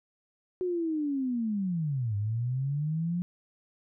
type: linear two-way sweep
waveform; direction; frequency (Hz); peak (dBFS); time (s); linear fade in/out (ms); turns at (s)
sine; down then up; 370 to 100 to 178.9; -27; 0.61-3.22; 0; 2.16
effects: none